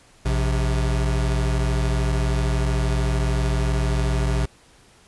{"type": "tone pair together", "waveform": "square", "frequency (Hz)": [57.93, 130.81], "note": ["A#1", "C3"], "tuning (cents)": [-10, 0], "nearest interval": "octave + major second", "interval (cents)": 1410, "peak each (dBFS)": [-21, -25], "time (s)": [0.25, 4.46], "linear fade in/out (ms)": 10, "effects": ["pink hiss -53 dBFS RMS until 5.07 s", "resampled to 24000 Hz"]}